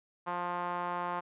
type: tone with band-pass filter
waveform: sawtooth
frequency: 176.2 Hz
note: F3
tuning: 16 cents sharp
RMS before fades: -35 dBFS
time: 0.26-1.21 s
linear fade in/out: 20 ms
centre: 1000 Hz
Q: 3
effects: resampled to 8000 Hz